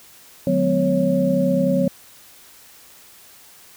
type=tone cluster; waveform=sine; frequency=151 / 184.4 / 214.3 / 253.6 / 552 Hz; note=D3 / F#3 / A3 / B3 / C#5; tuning=+48 / -6 / -45 / +46 / -7 cents; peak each=-28 / -20 / -28 / -21 / -20 dBFS; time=0.47-1.88 s; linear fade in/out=2 ms; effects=white hiss -47 dBFS RMS until 3.76 s

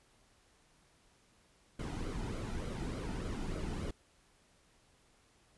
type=noise with flanger; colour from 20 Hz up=brown; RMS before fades=-39 dBFS; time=1.79-3.91 s; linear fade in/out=5 ms; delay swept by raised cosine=1.1 to 1.83 ms; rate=3.4 Hz; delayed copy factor=-0.55; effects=pink hiss -68 dBFS RMS until 5.57 s + resampled to 24000 Hz

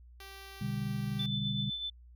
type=tone; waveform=5% pulse; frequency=389.9 Hz; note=G4; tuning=9 cents flat; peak=-36 dBFS; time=0.2-1.26 s; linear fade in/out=2 ms
type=chord; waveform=sine; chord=G major; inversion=first; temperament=equal with one note detuned; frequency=123.47 / 146.83 / 200.1 Hz; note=B2 / D3 / G3; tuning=0 / 0 / +36 cents; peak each=-36 / -37 / -36 dBFS; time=0.61-1.7 s; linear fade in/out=5 ms
type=tone with tremolo; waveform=sine; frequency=3520 Hz; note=A7; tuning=in tune; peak=-33 dBFS; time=1.19-1.9 s; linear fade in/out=5 ms; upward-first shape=sine; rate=7.9 Hz; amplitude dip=45%
effects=added 60 Hz sine -52 dBFS peak until 2.15 s

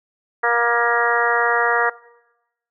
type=harmonic tone with a mistuned harmonic; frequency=236.7 Hz; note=A#3; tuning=27 cents sharp; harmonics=2 / 3 / 4 / 5 / 6 / 7 / 8; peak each=-23 / -23 / -23 / -23 / -23 / -23 / -23 dBFS; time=0.43-1.9 s; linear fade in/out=10 ms; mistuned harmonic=6; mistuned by=-20 cents; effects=noise-tail reverb RT60 0.9 s tail -20 dB re dry

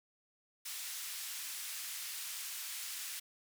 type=band-pass noise; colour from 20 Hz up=white; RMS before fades=-43 dBFS; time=0.65-3.2 s; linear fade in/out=10 ms; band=1700 to 14000 Hz; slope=12 dB/octave; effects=none

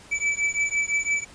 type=beating tone pair; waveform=square; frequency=2304 / 2309.9 Hz; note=D7 / D7; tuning=-34 / -29 cents; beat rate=5.9 Hz; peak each=-26 dBFS; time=0.11-1.25 s; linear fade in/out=20 ms; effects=pink hiss -48 dBFS RMS until 1.34 s + resampled to 22050 Hz

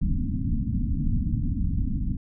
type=low-pass noise; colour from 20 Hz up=pink; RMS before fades=-25 dBFS; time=0.01-2.17 s; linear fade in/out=10 ms; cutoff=280 Hz; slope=96 dB/octave; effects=none

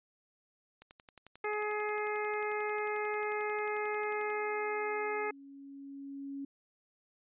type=click train; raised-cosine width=0.2 ms; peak=-34 dBFS; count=40; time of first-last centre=0.82-4.302 s; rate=11.2 Hz
type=harmonic tone; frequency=421.3 Hz; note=G#4; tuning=25 cents sharp; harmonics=1 / 2 / 3 / 4 / 5 / 6; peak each=-35 / -39 / -41 / -44 / -40 / -47 dBFS; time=1.44-5.31 s; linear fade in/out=5 ms
type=tone with exponential growth; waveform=sine; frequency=277.2 Hz; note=C#4; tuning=in tune; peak=-37 dBFS; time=3.13-6.45 s; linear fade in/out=5 ms; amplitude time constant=720 ms
effects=resampled to 8000 Hz

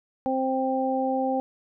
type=harmonic tone; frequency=262.8 Hz; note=C4; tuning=8 cents sharp; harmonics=1 / 2 / 3; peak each=-27 / -27 / -27 dBFS; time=0.26-1.4 s; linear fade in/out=0 ms; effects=none

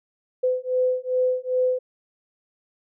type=beating tone pair; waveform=sine; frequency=506 / 508.5 Hz; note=B4 / C5; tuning=+42 / -50 cents; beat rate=2.5 Hz; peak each=-23 dBFS; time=0.43-1.79 s; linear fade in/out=10 ms; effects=none

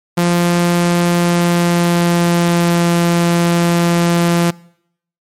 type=tone with pitch glide; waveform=sawtooth; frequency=173.6 to 171.41 Hz; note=F3 to F3; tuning=-10 to -32 cents; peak=-7 dBFS; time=0.17-4.51 s; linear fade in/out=10 ms; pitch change=-22 cents; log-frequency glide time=1.05-2.94 s; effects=noise-tail reverb RT60 0.7 s tail -23 dB re dry + MP3 64 kbps

